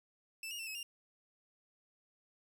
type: tone with pitch steps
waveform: sawtooth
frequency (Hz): 2647 / 2855 / 2684 / 2569 / 2801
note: E7 / F7 / E7 / E7 / F7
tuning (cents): +7 / +37 / +31 / -45 / +4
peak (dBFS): -38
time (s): 0.43-0.83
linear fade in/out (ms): 2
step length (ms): 80
effects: none